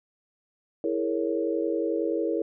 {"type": "chord", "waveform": "sine", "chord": "A# half-diminished seventh", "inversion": "second", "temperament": "equal", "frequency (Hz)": [329.6, 415.3, 466.2, 554.4], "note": ["E4", "G#4", "A#4", "C#5"], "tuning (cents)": [0, 0, 0, 0], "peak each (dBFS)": [-28, -31, -29, -32], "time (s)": [0.84, 2.42], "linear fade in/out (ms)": 2, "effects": []}